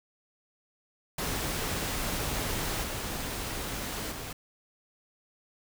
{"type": "noise with level steps", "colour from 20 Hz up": "pink", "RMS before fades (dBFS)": [-32, -35, -39], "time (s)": [1.18, 4.33], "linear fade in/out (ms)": 5, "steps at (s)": [2.83, 4.11], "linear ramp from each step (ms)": 10, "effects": []}